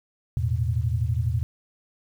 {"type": "chord", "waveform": "sine", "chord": "E suspended fourth", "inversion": "none", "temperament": "equal with one note detuned", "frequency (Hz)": [82.41, 110, 122.12], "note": ["E2", "A2", "B2"], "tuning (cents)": [0, 0, -19], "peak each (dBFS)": [-26, -26, -26], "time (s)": [0.37, 1.43], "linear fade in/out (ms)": 0, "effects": ["9-bit"]}